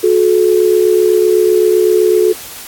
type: tone pair together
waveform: sine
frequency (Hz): 363.6 / 431.5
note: F#4 / A4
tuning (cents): -30 / -34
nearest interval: minor third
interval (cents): 296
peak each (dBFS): -10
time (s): 0.03-2.33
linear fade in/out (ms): 10
effects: white hiss -30 dBFS RMS until 2.67 s + AAC 64 kbps